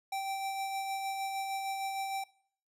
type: tone with tremolo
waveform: square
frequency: 779 Hz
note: G5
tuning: 11 cents flat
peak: -33 dBFS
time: 0.12-2.24 s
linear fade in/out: 5 ms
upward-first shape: sine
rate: 6.5 Hz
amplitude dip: 30%
effects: noise-tail reverb RT60 0.6 s tail -22 dB re dry + resampled to 32000 Hz